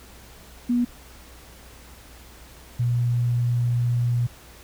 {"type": "tone pair in turn", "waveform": "sine", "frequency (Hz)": [242.2, 120.68], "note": ["B3", "B2"], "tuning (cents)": [-34, -40], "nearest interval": "octave", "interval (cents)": 1206, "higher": "first", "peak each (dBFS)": [-18, -19], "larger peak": "first", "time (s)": [[0.69, 0.85], [2.79, 4.27]], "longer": "second", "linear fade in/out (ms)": 10, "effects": ["added 60 Hz sine -48 dBFS peak until 4.63 s", "pink hiss -48 dBFS RMS until 4.63 s"]}